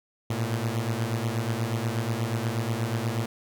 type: beating tone pair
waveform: sawtooth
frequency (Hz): 110 / 118.3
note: A2 / A#2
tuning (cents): 0 / +26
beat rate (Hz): 8.3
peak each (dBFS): -25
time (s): 0.3-3.26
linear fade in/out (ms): 5
effects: none